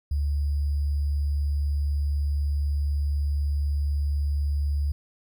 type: tone with sample-and-hold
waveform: sine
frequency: 72 Hz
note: D2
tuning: 34 cents flat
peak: -22 dBFS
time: 0.11-4.92 s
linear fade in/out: 5 ms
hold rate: 4900 Hz
effects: none